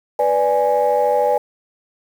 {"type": "chord", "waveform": "sine", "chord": "G# diminished", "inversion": "first", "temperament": "equal", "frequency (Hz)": [493.9, 587.3, 830.6], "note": ["B4", "D5", "G#5"], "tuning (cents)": [0, 0, 0], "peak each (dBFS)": -17, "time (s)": [0.19, 1.38], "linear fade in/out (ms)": 5, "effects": ["tanh soft clip ceiling -7 dBFS", "7-bit"]}